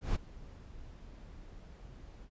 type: noise with ADSR envelope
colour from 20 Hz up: brown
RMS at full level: -29 dBFS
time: 0.01-2.3 s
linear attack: 140 ms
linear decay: 19 ms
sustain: -21 dB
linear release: 64 ms
effects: resampled to 16000 Hz